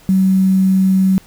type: tone with quantisation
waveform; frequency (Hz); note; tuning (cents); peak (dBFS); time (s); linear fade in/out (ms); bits
sine; 189.8; F#3; +44; -9; 0.09-1.18; 0; 6
effects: pink hiss -46 dBFS RMS until 1.26 s